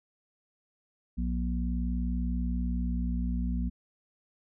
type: harmonic tone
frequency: 60.3 Hz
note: B1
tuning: 41 cents flat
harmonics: 1 / 3 / 4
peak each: -29 / -34 / -35 dBFS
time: 1.17-3.7 s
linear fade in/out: 20 ms
effects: none